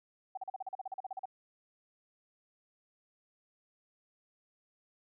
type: tone bursts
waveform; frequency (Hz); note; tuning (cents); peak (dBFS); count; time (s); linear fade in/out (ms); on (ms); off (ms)
sine; 763; G5; -47; -36; 15; 0.35-1.256; 5; 24; 39
effects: none